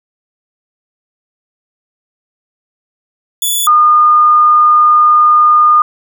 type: tone pair in turn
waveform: 5% pulse / sine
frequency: 3446 / 1218.3 Hz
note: A7 / D#6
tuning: -37 / -37 cents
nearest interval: octave + tritone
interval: 1800 cents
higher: first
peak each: -4 dBFS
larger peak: neither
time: 3.42-3.67 / 3.67-5.82 s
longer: second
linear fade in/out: 2 ms
effects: none